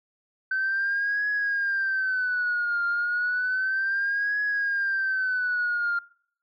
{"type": "tone with vibrato", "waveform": "sine", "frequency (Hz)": 1531, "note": "G6", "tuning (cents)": -41, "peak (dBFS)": -22, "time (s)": [0.51, 5.99], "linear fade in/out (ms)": 5, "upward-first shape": "triangle", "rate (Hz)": 0.32, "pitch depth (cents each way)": 160, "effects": ["noise-tail reverb RT60 0.6 s tail -23 dB re dry", "tanh soft clip ceiling -19 dBFS"]}